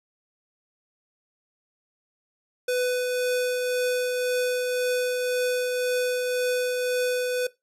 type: tone with tremolo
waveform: square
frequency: 498.7 Hz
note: B4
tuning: 17 cents sharp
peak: -22 dBFS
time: 2.68-7.47 s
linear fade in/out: 5 ms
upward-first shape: triangle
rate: 1.9 Hz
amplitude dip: 30%
effects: noise-tail reverb RT60 0.2 s tail -19 dB re dry + resampled to 32000 Hz